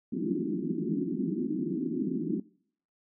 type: band-pass noise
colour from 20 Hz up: white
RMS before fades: -31 dBFS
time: 0.12-2.4 s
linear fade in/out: 5 ms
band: 160 to 370 Hz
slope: 96 dB/octave
effects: noise-tail reverb RT60 0.6 s tail -23 dB re dry